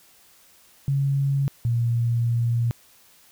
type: tone pair in turn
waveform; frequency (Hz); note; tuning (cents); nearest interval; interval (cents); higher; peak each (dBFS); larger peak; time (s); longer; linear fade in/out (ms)
sine; 138.59 / 117.72; C#3 / A#2; 0 / +17; minor third; 283; first; -19; neither; 0.88-1.48 / 1.65-2.71; second; 0
effects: white hiss -55 dBFS RMS until 3.31 s